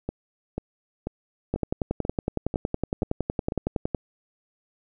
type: two click trains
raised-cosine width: 2 ms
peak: -11 / -15 dBFS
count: 27 / 8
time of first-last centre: 1.54-3.947 / 0.09-3.521 s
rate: 10.8 / 2.04 Hz
effects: none